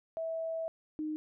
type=tone pair in turn; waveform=sine; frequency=652 / 307.7 Hz; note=E5 / D#4; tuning=-19 / -19 cents; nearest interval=octave + minor second; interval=1300 cents; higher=first; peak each=-33 / -33 dBFS; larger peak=neither; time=0.17-0.68 / 0.99-1.16 s; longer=first; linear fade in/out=0 ms; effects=none